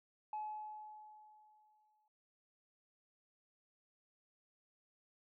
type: tone with exponential decay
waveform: sine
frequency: 853 Hz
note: G#5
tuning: 46 cents sharp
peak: -37 dBFS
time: 0.33-2.08 s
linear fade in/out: 2 ms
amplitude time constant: 380 ms
effects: tanh soft clip ceiling -36 dBFS